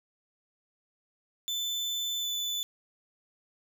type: tone pair in turn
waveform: 35% pulse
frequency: 3520 / 3494 Hz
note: A7 / A7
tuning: 0 / -13 cents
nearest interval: unison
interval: 13 cents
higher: first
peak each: -28 dBFS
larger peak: neither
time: 1.48-2.23 / 2.23-2.63 s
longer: first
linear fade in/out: 0 ms
effects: none